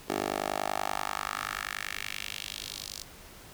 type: tone with high-pass filter sweep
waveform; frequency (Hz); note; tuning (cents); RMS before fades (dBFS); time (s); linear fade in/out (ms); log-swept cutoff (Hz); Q
10% pulse; 50.4; G1; +49; -35; 0.08-3.04; 20; 400 to 5100; 2.1
effects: pink hiss -50 dBFS RMS until 3.53 s